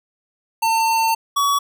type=tone pair in turn; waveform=square; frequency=901 / 1130.6 Hz; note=A5 / C#6; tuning=+41 / +34 cents; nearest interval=major third; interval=393 cents; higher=second; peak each=-16 dBFS; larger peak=neither; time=0.62-1.15 / 1.36-1.59 s; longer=first; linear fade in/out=10 ms; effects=none

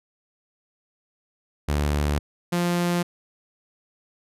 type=tone pair in turn; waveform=sawtooth; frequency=73.42 / 174.62 Hz; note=D2 / F3; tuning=0 / 0 cents; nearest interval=octave + minor third; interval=1500 cents; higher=second; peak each=-17 dBFS; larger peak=neither; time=1.68-2.19 / 2.52-3.03 s; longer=neither; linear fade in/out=10 ms; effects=resampled to 32000 Hz

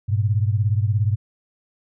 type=beating tone pair; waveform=sine; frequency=101.2 / 118.2 Hz; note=G#2 / A#2; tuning=-44 / +24 cents; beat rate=17 Hz; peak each=-18 / -22 dBFS; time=0.08-1.16 s; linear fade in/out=20 ms; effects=none

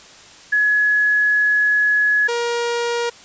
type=tone pair in turn; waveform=sine / sawtooth; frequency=1691 / 473.4 Hz; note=G#6 / A#4; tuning=+31 / +27 cents; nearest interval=octave + minor seventh; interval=2204 cents; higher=first; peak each=-13 / -15 dBFS; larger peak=first; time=0.52-2.28 / 2.28-3.1 s; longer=first; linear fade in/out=10 ms; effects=white hiss -43 dBFS RMS until 3.24 s + resampled to 16000 Hz

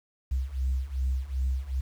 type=beating tone pair; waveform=sine; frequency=63.9 / 66.5 Hz; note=C2 / C2; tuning=-40 / +29 cents; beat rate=2.6 Hz; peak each=-29 / -27 dBFS; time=0.31-1.81 s; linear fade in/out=10 ms; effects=tanh soft clip ceiling -21 dBFS + 9-bit

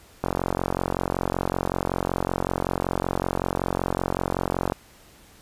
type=click train; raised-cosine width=1 ms; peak=-9 dBFS; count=204; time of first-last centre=0.24-4.721 s; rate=45.3 Hz; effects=pink hiss -52 dBFS RMS until 5.41 s + resampled to 32000 Hz

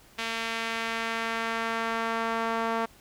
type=tone with band-pass filter sweep; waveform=sawtooth; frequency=227.3 Hz; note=A#3; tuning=43 cents flat; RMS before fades=-30 dBFS; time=0.18-2.86 s; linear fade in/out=10 ms; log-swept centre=2700 to 1000 Hz; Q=1.1; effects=pink hiss -56 dBFS RMS until 3 s

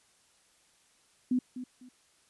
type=tone with echo; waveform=sine; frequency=251.5 Hz; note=B3; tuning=32 cents sharp; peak=-24 dBFS; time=1.31-1.39 s; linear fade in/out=5 ms; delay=250 ms; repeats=2; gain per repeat=-12 dB; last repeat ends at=1.89 s; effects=white hiss -66 dBFS RMS until 2.29 s + resampled to 24000 Hz

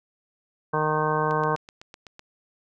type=harmonic tone; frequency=154 Hz; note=D#3; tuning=17 cents flat; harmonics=1 / 2 / 3 / 4 / 5 / 6 / 7 / 8 / 10; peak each=-29 / -35 / -27 / -32 / -32 / -29 / -27 / -36 / -32 dBFS; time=0.73-1.56 s; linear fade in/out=10 ms
type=click train; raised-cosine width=0.2 ms; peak=-25 dBFS; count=8; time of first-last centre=1.31-2.194 s; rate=7.92 Hz
effects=none

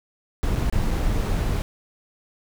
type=noise with dropouts; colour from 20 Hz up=brown; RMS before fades=-22 dBFS; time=0.43-1.62 s; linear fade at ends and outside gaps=0 ms; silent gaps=0.554-0.559 / 0.699-0.725 / 0.906-0.911 s; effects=none

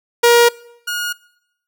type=tone pair in turn; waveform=sawtooth; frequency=474.1 / 1437.2 Hz; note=A#4 / F6; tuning=+29 / +49 cents; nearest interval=octave + perfect fifth; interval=1920 cents; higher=second; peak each=-4 / -16 dBFS; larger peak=first; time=0.23-0.49 / 0.87-1.13 s; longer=neither; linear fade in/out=10 ms; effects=noise-tail reverb RT60 0.8 s tail -23 dB re dry

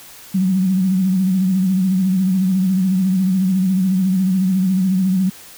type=tone with vibrato; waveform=sine; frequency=187.6 Hz; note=F#3; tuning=24 cents sharp; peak=-13 dBFS; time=0.34-5.3 s; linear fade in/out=10 ms; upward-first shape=sine; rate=14 Hz; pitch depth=61 cents each way; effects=white hiss -40 dBFS RMS until 5.57 s

